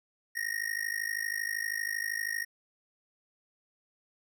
square tone with amplitude modulation, 1864.7 Hz, A#6, in tune, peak -28 dBFS, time 0.35-2.45 s, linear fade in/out 20 ms, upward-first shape sine, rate 52.7 Hz, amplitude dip 95%, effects none

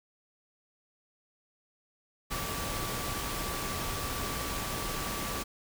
sine tone in noise, 1156 Hz, D6, 28 cents flat, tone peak -41 dBFS, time 2.3-5.44 s, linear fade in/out 20 ms, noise pink, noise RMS -35 dBFS, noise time 2.3-5.44 s, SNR -9 dB, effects none

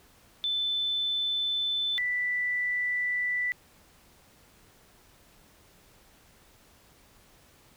sine tone pair in turn, 3520 / 1975.5 Hz, A7 / B6, 0 / 0 cents, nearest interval minor seventh, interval 1000 cents, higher first, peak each -26 dBFS, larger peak neither, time 0.44-1.98 / 1.98-3.52 s, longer neither, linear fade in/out 0 ms, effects pink hiss -59 dBFS RMS until 7.76 s

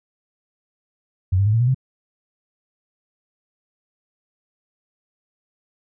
sine tone with pitch steps, 92.6 / 99.25 / 106.37 / 114 / 122.19 / 130.96 Hz, F#2 / G2 / G#2 / A#2 / B2 / C3, +2 / +22 / +42 / -38 / -18 / +2 cents, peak -14 dBFS, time 1.32-1.746 s, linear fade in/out 10 ms, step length 71 ms, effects none

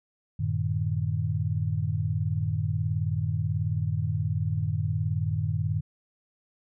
sine tone cluster, 94.1 / 112.7 / 152.3 Hz, F#2 / A2 / D#3, +30 / +42 / -37 cents, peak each -29 dBFS, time 0.39-5.81 s, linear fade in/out 10 ms, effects none

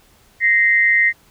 sine tone pair together, 1864.7 / 2073 Hz, A#6 / C7, 0 / -17 cents, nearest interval major second, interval 183 cents, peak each -14 dBFS, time 0.4-1.13 s, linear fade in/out 50 ms, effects pink hiss -53 dBFS RMS until 1.3 s

